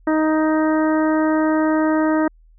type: harmonic tone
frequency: 312.3 Hz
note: D#4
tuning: 7 cents sharp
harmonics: 1 / 2 / 3 / 4 / 5 / 6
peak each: -16 / -22 / -26 / -28 / -30 / -32 dBFS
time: 0.07-2.28 s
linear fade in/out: 5 ms
effects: added 40 Hz sine -47 dBFS peak until 2.58 s